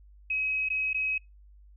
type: tone with dropouts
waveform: sine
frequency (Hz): 2546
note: D#7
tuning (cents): +39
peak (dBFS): -26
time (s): 0.3-1.18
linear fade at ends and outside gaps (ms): 5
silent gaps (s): 0.688-0.701 / 0.932-0.944
effects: noise-tail reverb RT60 0.2 s tail -26 dB re dry + added 50 Hz sine -51 dBFS peak until 1.76 s